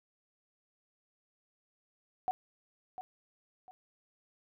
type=tone with echo; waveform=sine; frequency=744 Hz; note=F#5; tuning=9 cents sharp; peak=-28 dBFS; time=2.28-2.31 s; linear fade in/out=0 ms; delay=700 ms; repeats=2; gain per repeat=-11 dB; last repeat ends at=3.71 s; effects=none